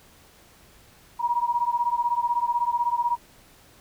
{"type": "beating tone pair", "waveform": "sine", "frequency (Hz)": [949, 965], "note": ["A#5", "B5"], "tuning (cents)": [31, -40], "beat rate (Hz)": 16, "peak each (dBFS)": [-24, -25], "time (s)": [1.19, 3.17], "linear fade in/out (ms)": 20, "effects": ["pink hiss -54 dBFS RMS until 3.8 s"]}